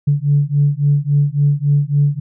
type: beating tone pair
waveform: sine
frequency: 142.4 / 146 Hz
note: C#3 / D3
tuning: +47 / -10 cents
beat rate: 3.6 Hz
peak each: -14 dBFS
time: 0.07-2.2 s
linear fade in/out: 10 ms
effects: tanh soft clip ceiling -4 dBFS